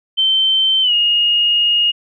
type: tone with pitch glide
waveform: sine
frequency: 3100 to 2859 Hz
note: G7 to F7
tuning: -20 to +40 cents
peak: -11 dBFS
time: 0.17-1.92 s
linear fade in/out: 20 ms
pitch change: -140 cents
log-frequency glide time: 0.82-0.93 s
effects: none